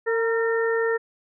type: harmonic tone with a mistuned harmonic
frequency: 455.5 Hz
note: A#4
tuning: 40 cents flat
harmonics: 1 / 2 / 3 / 4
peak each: -21 / -34 / -32 / -28 dBFS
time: 0.06-0.98 s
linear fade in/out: 20 ms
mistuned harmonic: 2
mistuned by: +37 cents
effects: none